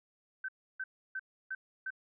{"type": "tone bursts", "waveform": "sine", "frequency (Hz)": 1538, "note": "G6", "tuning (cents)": -33, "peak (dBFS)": -35, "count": 5, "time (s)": [0.44, 1.905], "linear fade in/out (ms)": 5, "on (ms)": 45, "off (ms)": 310, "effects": []}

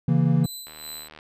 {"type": "chord", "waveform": "triangle", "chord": "A# diminished", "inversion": "first", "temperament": "equal", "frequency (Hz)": [138.59, 164.81, 233.1], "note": ["C#3", "E3", "A#3"], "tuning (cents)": [0, 0, 0], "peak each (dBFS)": [-19, -18, -23], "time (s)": [0.08, 0.46], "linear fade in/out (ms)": 5}
{"type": "tone with tremolo", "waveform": "15% pulse", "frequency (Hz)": 4016, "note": "B7", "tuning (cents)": 28, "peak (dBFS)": -27, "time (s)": [0.44, 1.08], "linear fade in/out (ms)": 2, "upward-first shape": "sine", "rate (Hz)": 2.6, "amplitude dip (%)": 70}
{"type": "click train", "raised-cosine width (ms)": 0.3, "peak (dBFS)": -27, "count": 41, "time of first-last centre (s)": [0.67, 1.189], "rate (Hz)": 77.1}
{"effects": ["resampled to 32000 Hz"]}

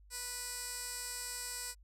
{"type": "tone with band-pass filter", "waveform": "15% pulse", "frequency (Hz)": 491.5, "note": "B4", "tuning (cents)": -8, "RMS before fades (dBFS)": -42, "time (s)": [0.1, 1.75], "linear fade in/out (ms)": 50, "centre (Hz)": 8400, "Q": 1.6, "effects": ["added 50 Hz sine -57 dBFS peak until 1.83 s"]}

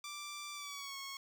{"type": "tone with pitch glide", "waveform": "10% pulse", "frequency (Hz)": [1174.7, 1096], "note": ["D6", "C#6"], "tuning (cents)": [0, -20], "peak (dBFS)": -35, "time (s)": [0.04, 1.17], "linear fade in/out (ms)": 2, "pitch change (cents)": -120, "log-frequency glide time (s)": [0.53, 0.97], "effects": []}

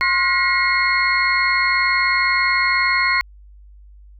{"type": "tone cluster", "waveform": "sine", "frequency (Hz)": [1066, 1437, 1915, 2157, 4286], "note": ["C6", "F6", "A#6", "C#7", "C8"], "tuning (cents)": [32, 49, 46, -48, 41], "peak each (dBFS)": [-21, -25, -21, -18, -26], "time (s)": [0.01, 3.21], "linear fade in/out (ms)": 0, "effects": ["added 50 Hz sine -41 dBFS peak until 4.19 s"]}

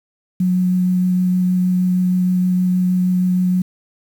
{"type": "tone with vibrato", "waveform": "sine", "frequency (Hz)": 182.3, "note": "F#3", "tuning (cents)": -25, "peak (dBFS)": -13, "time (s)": [0.4, 3.62], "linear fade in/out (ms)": 5, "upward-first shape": "triangle", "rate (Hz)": 6.4, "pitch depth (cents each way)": 10, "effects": ["7-bit"]}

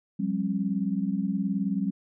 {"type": "tone cluster", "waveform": "sine", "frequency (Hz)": [181.1, 200, 269.6], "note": ["F#3", "G3", "C#4"], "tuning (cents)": [-37, 35, -48], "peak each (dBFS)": [-30, -27, -32], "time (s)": [0.19, 1.91], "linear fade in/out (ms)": 10, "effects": []}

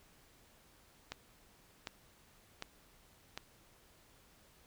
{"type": "click train", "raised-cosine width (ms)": 0.2, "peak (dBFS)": -23, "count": 4, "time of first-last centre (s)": [1.12, 3.376], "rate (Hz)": 1.33, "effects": ["pink hiss -65 dBFS RMS until 4.66 s"]}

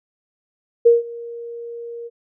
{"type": "tone with ADSR envelope", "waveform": "sine", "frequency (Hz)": 469.2, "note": "A#4", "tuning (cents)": 11, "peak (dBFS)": -6, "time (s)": [0.85, 2.1], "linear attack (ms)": 15, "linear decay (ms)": 160, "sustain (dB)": -23, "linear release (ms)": 36, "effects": []}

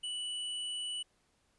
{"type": "tone with hard clipping", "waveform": "triangle", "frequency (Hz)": 2960, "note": "F#7", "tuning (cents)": 0, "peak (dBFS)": -37, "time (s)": [0.03, 1.03], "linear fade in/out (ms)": 10, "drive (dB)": 18, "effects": ["pink hiss -73 dBFS RMS until 1.58 s", "resampled to 24000 Hz"]}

